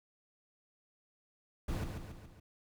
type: noise with echo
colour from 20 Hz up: brown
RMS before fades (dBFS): -36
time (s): 1.68-1.84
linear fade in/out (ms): 5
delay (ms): 140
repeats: 4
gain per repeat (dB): -5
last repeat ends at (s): 2.4
effects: none